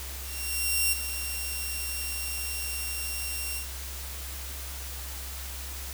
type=tone with ADSR envelope; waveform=5% pulse; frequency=2752 Hz; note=F7; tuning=26 cents flat; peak=-13 dBFS; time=0.22-3.68 s; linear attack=700 ms; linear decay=20 ms; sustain=-10 dB; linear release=110 ms; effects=added 66 Hz sine -38 dBFS peak until 5.93 s + white hiss -40 dBFS RMS until 5.93 s